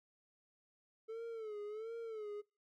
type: tone with vibrato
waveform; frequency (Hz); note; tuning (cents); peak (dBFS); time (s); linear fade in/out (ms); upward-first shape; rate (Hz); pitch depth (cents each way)
triangle; 437.6; A4; -9; -40; 1.08-2.42; 20; sine; 1.4; 99
effects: noise-tail reverb RT60 0.3 s tail -26 dB re dry